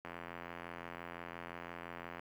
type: click train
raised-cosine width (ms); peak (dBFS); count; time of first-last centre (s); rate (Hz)
0.5; -29; 185; 0.05-2.195; 85.8
effects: high-pass 100 Hz 12 dB/octave + 10-bit